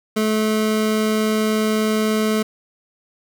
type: tone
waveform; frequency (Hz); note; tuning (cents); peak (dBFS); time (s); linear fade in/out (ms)
25% pulse; 216.4; A3; -29; -13; 0.16-2.43; 10
effects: 8-bit